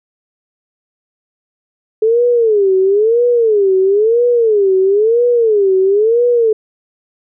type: tone with vibrato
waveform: sine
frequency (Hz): 428.1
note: A4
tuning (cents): -47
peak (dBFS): -8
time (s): 2.02-6.53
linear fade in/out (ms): 5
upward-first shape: sine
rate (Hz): 1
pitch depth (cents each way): 220
effects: none